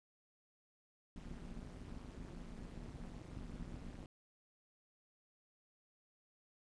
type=noise with amplitude modulation; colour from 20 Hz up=brown; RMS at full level=-45 dBFS; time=1.16-4.06 s; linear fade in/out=2 ms; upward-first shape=sine; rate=203 Hz; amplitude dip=100%; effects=resampled to 22050 Hz